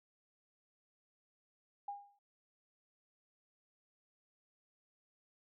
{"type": "tone with exponential decay", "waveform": "sine", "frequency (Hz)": 810, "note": "G#5", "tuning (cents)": -43, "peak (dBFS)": -37, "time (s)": [1.88, 2.19], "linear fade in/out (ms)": 5, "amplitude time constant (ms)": 67, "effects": []}